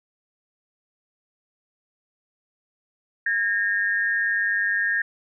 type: tone pair together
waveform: sine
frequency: 1630 / 1831.1 Hz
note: G#6 / A#6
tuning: -33 / -31 cents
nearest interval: major second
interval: 202 cents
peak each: -23 dBFS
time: 3.26-5.02 s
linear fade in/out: 5 ms
effects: none